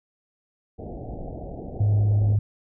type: low-pass noise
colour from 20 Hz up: pink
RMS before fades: -35 dBFS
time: 0.78-2.37 s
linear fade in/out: 20 ms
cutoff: 780 Hz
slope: 96 dB/octave
type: tone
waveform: sine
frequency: 103.83 Hz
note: G#2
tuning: in tune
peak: -17 dBFS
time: 1.8-2.39 s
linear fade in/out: 5 ms
effects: none